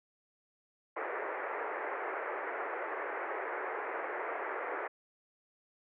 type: band-pass noise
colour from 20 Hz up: pink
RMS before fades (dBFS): -38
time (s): 0.96-4.88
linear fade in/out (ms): 10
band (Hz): 370 to 2100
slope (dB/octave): 48
effects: none